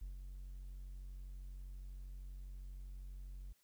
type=tone with ADSR envelope; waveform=triangle; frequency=46.25 Hz; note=F#1; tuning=in tune; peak=-39 dBFS; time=0.01-3.53 s; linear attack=10 ms; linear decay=130 ms; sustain=-5 dB; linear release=10 ms; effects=tanh soft clip ceiling -37 dBFS + white hiss -75 dBFS RMS until 3.63 s